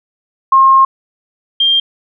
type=tone pair in turn; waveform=sine; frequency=1070 / 3192 Hz; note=C6 / G7; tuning=+38 / +31 cents; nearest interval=octave + perfect fifth; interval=1893 cents; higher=second; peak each=-4 / -8 dBFS; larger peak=first; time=0.52-0.85 / 1.6-1.8 s; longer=first; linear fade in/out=5 ms; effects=none